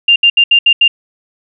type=tone bursts at uneven times; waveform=sine; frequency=2794 Hz; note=F7; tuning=in tune; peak=-4 dBFS; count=6; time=0.08-0.16 / 0.23-0.3 / 0.37-0.44 / 0.51-0.59 / 0.66-0.73 / 0.81-0.88 s; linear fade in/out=5 ms; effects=none